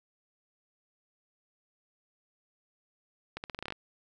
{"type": "accelerating click train", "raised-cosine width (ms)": 0.3, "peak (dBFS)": -21, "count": 10, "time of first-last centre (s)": [3.37, 3.723], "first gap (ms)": 69, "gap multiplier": 0.85, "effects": []}